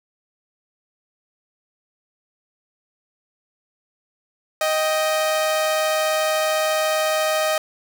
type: tone pair together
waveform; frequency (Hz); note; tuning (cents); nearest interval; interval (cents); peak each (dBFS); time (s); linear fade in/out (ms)
sawtooth; 624.4 / 784; D#5 / G5; +6 / 0; major third; 394; -15 / -24; 4.61-7.58; 2
effects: none